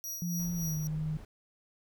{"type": "tone with tremolo", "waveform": "sawtooth", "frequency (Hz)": 5760, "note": "F#8", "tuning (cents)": -47, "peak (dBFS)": -33, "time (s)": [0.04, 0.87], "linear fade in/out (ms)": 0, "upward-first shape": "sine", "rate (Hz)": 3.6, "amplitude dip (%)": 60}
{"type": "tone with pitch glide", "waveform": "sine", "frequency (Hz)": [172.5, 154.57], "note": ["F3", "D#3"], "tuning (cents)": [-21, -11], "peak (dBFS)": -31, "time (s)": [0.22, 1.17], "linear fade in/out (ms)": 0, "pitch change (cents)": -190, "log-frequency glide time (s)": [0.55, 0.75]}
{"type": "noise", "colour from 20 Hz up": "brown", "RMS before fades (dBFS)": -46, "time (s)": [0.39, 1.25], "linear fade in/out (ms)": 2}
{"effects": []}